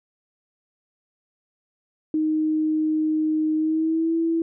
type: tone with pitch glide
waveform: sine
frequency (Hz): 311.1 to 329.6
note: D#4 to E4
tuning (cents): 0 to 0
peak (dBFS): -19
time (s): 2.14-4.42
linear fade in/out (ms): 2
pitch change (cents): +100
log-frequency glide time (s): 3.56-4.15
effects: none